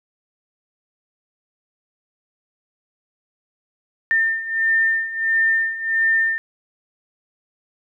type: beating tone pair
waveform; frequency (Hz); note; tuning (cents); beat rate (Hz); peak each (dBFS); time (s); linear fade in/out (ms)
sine; 1803 / 1804.5; A6 / A6; +42 / +43; 1.5; -22 / -18; 4.11-6.38; 0
effects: none